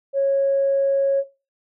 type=tone; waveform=sine; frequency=550 Hz; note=C#5; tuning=14 cents flat; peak=-15 dBFS; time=0.13-1.24 s; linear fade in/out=50 ms; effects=noise-tail reverb RT60 0.3 s tail -17 dB re dry + tanh soft clip ceiling -11 dBFS